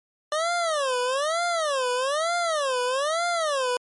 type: tone with vibrato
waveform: 25% pulse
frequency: 587.3 Hz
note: D5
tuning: in tune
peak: -19 dBFS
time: 0.32-3.77 s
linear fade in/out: 2 ms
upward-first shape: sine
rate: 1.1 Hz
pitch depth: 300 cents each way
effects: low-pass 12000 Hz 12 dB/octave + MP3 48 kbps